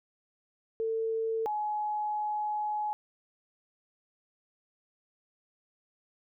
sine tone pair in turn, 448.1 / 844 Hz, A4 / G#5, +32 / +28 cents, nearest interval major seventh, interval 1096 cents, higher second, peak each -28 / -29 dBFS, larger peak first, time 0.8-1.46 / 1.46-2.93 s, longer second, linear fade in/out 0 ms, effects none

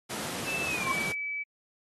pink noise, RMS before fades -35 dBFS, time 0.09-1.13 s, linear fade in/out 20 ms
sine tone with pitch glide, 2637 to 2296 Hz, E7 to D7, 0 to -40 cents, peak -31 dBFS, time 0.46-1.44 s, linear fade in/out 20 ms, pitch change -240 cents, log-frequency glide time 0.65-0.89 s
sine tone with exponential growth, 1064 Hz, C6, 29 cents sharp, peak -23 dBFS, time 0.76-0.92 s, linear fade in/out 5 ms, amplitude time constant 34 ms
effects high-pass 150 Hz 12 dB/octave + AAC 32 kbps

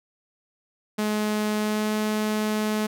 sawtooth tone with pitch glide, 212.1 to 213.9 Hz, G#3 to A3, +37 to -49 cents, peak -19 dBFS, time 0.98-2.87 s, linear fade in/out 10 ms, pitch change +14 cents, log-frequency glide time 1.56-1.93 s, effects none

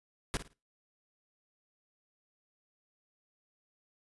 pink noise with echo, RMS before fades -32 dBFS, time 0.34-0.37 s, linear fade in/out 0 ms, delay 54 ms, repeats 3, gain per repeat -12 dB, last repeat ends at 0.532 s, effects noise-tail reverb RT60 0.3 s tail -23 dB re dry + resampled to 24000 Hz

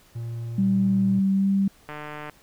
triangle tone, 116.54 Hz, A#2, in tune, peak -27 dBFS, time 0.15-1.2 s, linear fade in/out 10 ms
sine tone with pitch glide, 193.7 to 195.95 Hz, G3 to G3, -20 to 0 cents, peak -18 dBFS, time 0.58-1.68 s, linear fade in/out 5 ms, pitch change +20 cents, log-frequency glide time 1.34-1.47 s
click train, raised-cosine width 0.5 ms, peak -21 dBFS, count 62, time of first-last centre 1.89-2.297 s, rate 150 Hz
effects pink hiss -56 dBFS RMS until 2.42 s

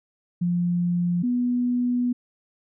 sine tone pair in turn, 175 / 245.4 Hz, F3 / B3, +4 / -11 cents, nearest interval tritone, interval 585 cents, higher second, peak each -20 dBFS, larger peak neither, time 0.41-1.23 / 1.23-2.13 s, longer second, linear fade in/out 10 ms, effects none

